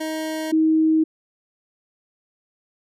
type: tone pair in turn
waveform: 25% pulse / sine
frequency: 314.9 / 316.6 Hz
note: D#4 / D#4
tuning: +21 / +30 cents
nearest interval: unison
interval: 9 cents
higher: second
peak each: -21 / -14 dBFS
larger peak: second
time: 0-0.52 / 0.52-1.04 s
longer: neither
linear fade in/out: 10 ms
effects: resampled to 32000 Hz